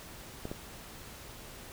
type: clicks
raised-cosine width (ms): 2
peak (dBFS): -23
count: 2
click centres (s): 0.454 / 0.515
effects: pink hiss -48 dBFS RMS until 1.72 s